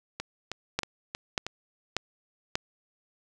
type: two click trains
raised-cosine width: 0.2 ms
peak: -9 / -16 dBFS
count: 4 / 5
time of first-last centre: 0.79-2.555 / 0.2-1.466 s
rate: 1.7 / 3.16 Hz
effects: none